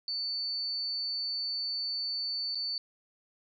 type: tone with dropouts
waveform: sine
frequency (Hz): 4500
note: C#8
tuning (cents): +25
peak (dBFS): -31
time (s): 0.08-2.78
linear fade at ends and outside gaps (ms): 1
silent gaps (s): 2.548-2.554
effects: none